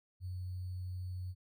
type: tone with sample-and-hold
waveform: sine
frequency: 91.3 Hz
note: F#2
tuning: 23 cents flat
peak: -38 dBFS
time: 0.2-1.35 s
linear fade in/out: 50 ms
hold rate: 4410 Hz
effects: none